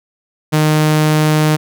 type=tone; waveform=sawtooth; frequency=153.8 Hz; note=D#3; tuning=20 cents flat; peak=-6 dBFS; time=0.52-1.57 s; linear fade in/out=20 ms; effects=none